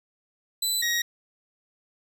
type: tone pair in turn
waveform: 20% pulse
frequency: 3994 / 1889.9 Hz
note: B7 / A#6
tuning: +19 / +23 cents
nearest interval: octave + minor second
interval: 1296 cents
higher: first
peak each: -18 dBFS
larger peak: neither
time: 0.62-0.82 / 0.82-1.02 s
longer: neither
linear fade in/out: 5 ms
effects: none